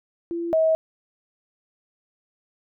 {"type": "tone pair in turn", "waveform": "sine", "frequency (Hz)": [339.3, 640.5], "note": ["F4", "E5"], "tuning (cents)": [-50, -50], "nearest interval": "major seventh", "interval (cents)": 1100, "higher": "second", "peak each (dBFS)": [-25, -16], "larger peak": "second", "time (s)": [[0.31, 0.53], [0.53, 0.75]], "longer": "neither", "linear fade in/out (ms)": 0, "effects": []}